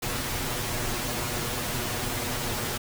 pink noise with comb filter, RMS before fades -30 dBFS, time 0.02-2.78 s, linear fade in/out 10 ms, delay 8.3 ms, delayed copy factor +0.7, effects none

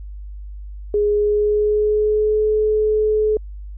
sine tone with pitch glide, 415.3 to 428.7 Hz, G#4 to A4, 0 to -45 cents, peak -14 dBFS, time 0.94-3.37 s, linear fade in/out 2 ms, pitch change +55 cents, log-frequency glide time 1.1-2.46 s, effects added 50 Hz sine -30 dBFS peak until 3.77 s

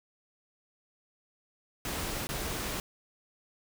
pink noise with dropouts, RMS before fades -35 dBFS, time 1.85-2.8 s, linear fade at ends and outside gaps 1 ms, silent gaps 2.27-2.29 s, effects none

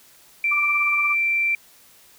sine tone, 2349 Hz, D7, in tune, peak -18 dBFS, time 0.44-1.55 s, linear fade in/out 2 ms
sine tone with tremolo, 1174.7 Hz, D6, in tune, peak -22 dBFS, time 0.51-1.15 s, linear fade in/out 10 ms, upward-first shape sine, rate 17 Hz, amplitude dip 75%
effects white hiss -52 dBFS RMS until 2.18 s

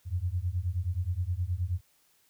sine beating tone pair, 84.8 / 94.3 Hz, E2 / F#2, +50 / +33 cents, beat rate 9.5 Hz, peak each -31 dBFS, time 0.05-1.81 s, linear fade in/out 50 ms, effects white hiss -67 dBFS RMS until 2.29 s

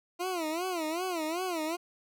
20% pulse tone with vibrato, 340 Hz, F4, 46 cents flat, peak -26 dBFS, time 0.19-1.77 s, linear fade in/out 20 ms, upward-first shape sine, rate 2.6 Hz, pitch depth 170 cents each way, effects none

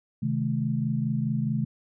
sine chord, A diminished, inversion first, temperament equal with one note detuned, 130.81 / 155.56 / 215.5 Hz, C3 / Eb3 / A3, 0 / 0 / -36 cents, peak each -28 / -29 / -28 dBFS, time 0.22-1.65 s, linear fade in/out 10 ms, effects none

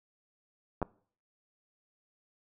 clicks, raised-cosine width 1 ms, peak -21 / -16 dBFS, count 2, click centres 0.817 / 0.827 s, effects noise-tail reverb RT60 0.5 s tail -23 dB re dry

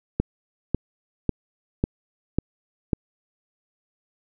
click train, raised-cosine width 3 ms, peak -7 dBFS, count 6, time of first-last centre 0.2-2.932 s, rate 1.83 Hz, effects none

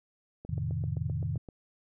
click train, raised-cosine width 2 ms, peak -30 dBFS, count 9, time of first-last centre 0.45-1.488 s, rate 7.71 Hz
sine chord, F dominant seventh, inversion none, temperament equal, 87.31 / 110 / 130.81 / 155.56 Hz, F2 / A2 / C3 / Eb3, 0 / 0 / 0 / 0 cents, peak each -35 dBFS, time 0.49-1.38 s, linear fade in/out 5 ms
effects none

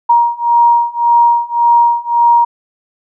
sine beating tone pair, 943 / 944.8 Hz, A#5 / A#5, +20 / +23 cents, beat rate 1.8 Hz, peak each -11 / -10 dBFS, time 0.09-2.45 s, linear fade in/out 10 ms, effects none

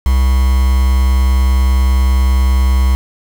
triangle tone with quantisation, 65 Hz, C2, 11 cents flat, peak -6 dBFS, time 0.06-2.95 s, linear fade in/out 0 ms, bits 4, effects none

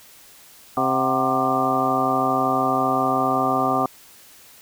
harmonic tone with a mistuned harmonic, 132.2 Hz, C3, 18 cents sharp, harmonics 1 / 2 / 3 / 4 / 5 / 6 / 7 / 8 / 9, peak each -33 / -25 / -29 / -30 / -27 / -23 / -33 / -29 / -23 dBFS, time 0.77-3.86 s, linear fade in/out 2 ms, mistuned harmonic 6, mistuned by -89 cents, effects white hiss -48 dBFS RMS until 4.61 s

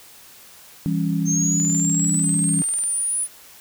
sine chord, C# diminished, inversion first, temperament just, 166.31 / 199.57 / 277.2 Hz, E3 / G3 / C#4, +16 / +31 / 0 cents, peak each -21 / -25 / -25 dBFS, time 0.86-2.62 s, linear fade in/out 0 ms
sine linear sweep, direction up, 6300 to 9956 Hz, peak -20 dBFS, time 1.25-3.28 s, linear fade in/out 50 ms
click train, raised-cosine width 0.2 ms, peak -23 dBFS, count 26, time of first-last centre 1.6-2.838 s, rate 20.2 Hz
effects white hiss -46 dBFS RMS until 3.6 s

